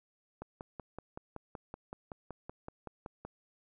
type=click train; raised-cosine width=1 ms; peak=-28 dBFS; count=16; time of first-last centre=0.42-3.25 s; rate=5.3 Hz; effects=none